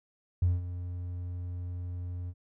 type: tone with ADSR envelope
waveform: triangle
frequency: 88.8 Hz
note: F2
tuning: 29 cents sharp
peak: -17 dBFS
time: 0.42-2.34 s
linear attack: 6 ms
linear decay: 180 ms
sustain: -15 dB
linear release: 54 ms
effects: tanh soft clip ceiling -19 dBFS